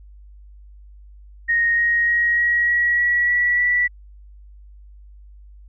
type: tone with pitch steps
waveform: sine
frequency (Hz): 1864.7 / 1877.7 / 1890.7 / 1903.9 / 1917.1 / 1930.5 / 1943.9 / 1957.4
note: A#6 / A#6 / A#6 / A#6 / A#6 / B6 / B6 / B6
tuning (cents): 0 / +12 / +24 / +36 / +48 / -40 / -28 / -16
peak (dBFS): -15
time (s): 1.48-3.88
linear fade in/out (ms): 20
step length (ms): 300
effects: added 50 Hz sine -41 dBFS peak until 5.68 s